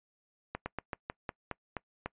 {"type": "slowing click train", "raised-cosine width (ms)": 0.5, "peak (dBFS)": -20, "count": 9, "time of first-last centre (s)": [0.55, 2.06], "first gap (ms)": 110, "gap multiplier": 1.15, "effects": ["noise-tail reverb RT60 0.1 s tail -24 dB re dry", "resampled to 8000 Hz"]}